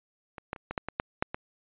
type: clicks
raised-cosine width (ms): 0.5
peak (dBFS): -25 / -17 / -29 / -19 / -14 / -18 / -11 / -10 / -18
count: 9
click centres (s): 0.382 / 0.531 / 0.562 / 0.71 / 0.778 / 0.886 / 0.999 / 1.225 / 1.345
effects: resampled to 8000 Hz